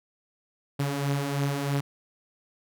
sawtooth beating tone pair, 138.59 / 141.69 Hz, C#3 / C#3, 0 / +38 cents, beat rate 3.1 Hz, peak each -28 / -23 dBFS, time 0.79-1.81 s, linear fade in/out 10 ms, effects none

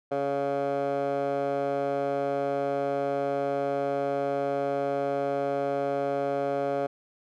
15% pulse tone with band-pass filter, 140 Hz, C#3, 18 cents sharp, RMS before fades -28 dBFS, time 0.11-6.87 s, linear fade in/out 10 ms, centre 650 Hz, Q 2.5, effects none

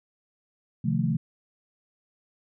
sine chord, F dominant seventh, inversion second, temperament equal, 130.81 / 155.56 / 174.61 / 220 Hz, C3 / Eb3 / F3 / A3, 0 / 0 / 0 / 0 cents, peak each -28 dBFS, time 0.84-1.17 s, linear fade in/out 10 ms, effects none

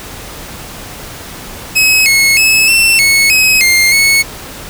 sawtooth tone with pitch steps, 2559 / 2180 / 2589 / 2690 / 2198 / 2547 / 2114 / 2202 Hz, D#7 / C#7 / E7 / E7 / C#7 / D#7 / C7 / C#7, +48 / -29 / -32 / +34 / -15 / +40 / +17 / -12 cents, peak -3 dBFS, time 1.75-4.23 s, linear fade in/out 20 ms, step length 310 ms, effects pink hiss -28 dBFS RMS until 4.69 s

